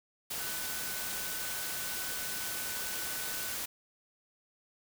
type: tone in noise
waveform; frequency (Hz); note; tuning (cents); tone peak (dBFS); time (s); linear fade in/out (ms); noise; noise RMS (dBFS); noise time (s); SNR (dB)
sine; 1500; F#6; +23; -45; 0.39-3.55; 10; white; -37; 0.3-3.66; -11
effects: none